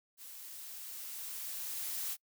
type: noise with level ramp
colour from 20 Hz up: blue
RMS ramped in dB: -50 to -37 dBFS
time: 0.17-2.17 s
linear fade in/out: 50 ms
effects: noise-tail reverb RT60 0.1 s tail -26 dB re dry